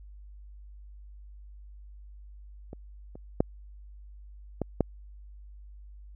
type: clicks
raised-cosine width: 2 ms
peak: -27 / -30 / -8 / -15 / -9 dBFS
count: 5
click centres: 2.731 / 3.155 / 3.405 / 4.617 / 4.807 s
effects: added 50 Hz sine -45 dBFS peak until 6.15 s